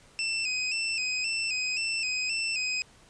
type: tone with vibrato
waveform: 25% pulse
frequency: 2592 Hz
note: E7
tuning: 30 cents flat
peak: -24 dBFS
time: 0.19-2.82 s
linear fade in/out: 0 ms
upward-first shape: square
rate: 1.9 Hz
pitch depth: 53 cents each way
effects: pink hiss -57 dBFS RMS until 3.09 s + resampled to 22050 Hz